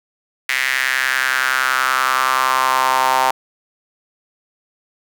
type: tone with high-pass filter sweep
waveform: sawtooth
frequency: 130.6 Hz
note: C3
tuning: 3 cents flat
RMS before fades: -17 dBFS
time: 0.49-3.31 s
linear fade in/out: 2 ms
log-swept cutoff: 2000 to 860 Hz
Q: 4.2
effects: none